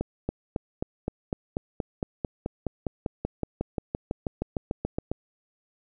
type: accelerating click train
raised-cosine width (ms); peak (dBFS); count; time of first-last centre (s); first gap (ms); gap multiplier
2; -14; 27; 0.01-5.116; 280; 0.97
effects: none